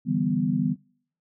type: chord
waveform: sine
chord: E minor seventh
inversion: third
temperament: equal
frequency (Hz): 146.83 / 164.81 / 196 / 246.9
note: D3 / E3 / G3 / B3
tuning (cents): 0 / 0 / 0 / 0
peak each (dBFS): -29 / -28 / -27 / -25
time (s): 0.05-0.76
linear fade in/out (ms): 50
effects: noise-tail reverb RT60 0.6 s tail -26 dB re dry